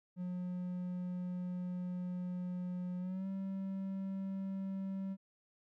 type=tone with pitch glide; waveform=triangle; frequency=180 to 192.92 Hz; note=F#3 to G3; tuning=-47 to -27 cents; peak=-35 dBFS; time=0.16-5.17 s; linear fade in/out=50 ms; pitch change=+120 cents; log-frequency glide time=2.99-3.27 s; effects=none